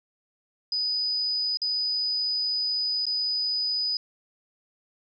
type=tone with dropouts; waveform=sine; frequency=4978 Hz; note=D#8; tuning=in tune; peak=-24 dBFS; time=0.72-3.97 s; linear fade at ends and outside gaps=2 ms; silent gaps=1.572-1.617 / 3.055-3.066 s; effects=none